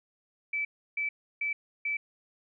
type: tone bursts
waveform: sine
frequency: 2311 Hz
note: D7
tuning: 28 cents flat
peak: -28 dBFS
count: 4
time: 0.53-1.97 s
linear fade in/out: 5 ms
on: 120 ms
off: 320 ms
effects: none